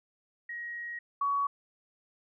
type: tone pair in turn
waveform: sine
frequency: 1892 / 1125 Hz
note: A#6 / C#6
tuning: +25 / +25 cents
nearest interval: major sixth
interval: 900 cents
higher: first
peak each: -36 / -26 dBFS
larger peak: second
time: 0.49-0.99 / 1.21-1.47 s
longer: first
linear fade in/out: 5 ms
effects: none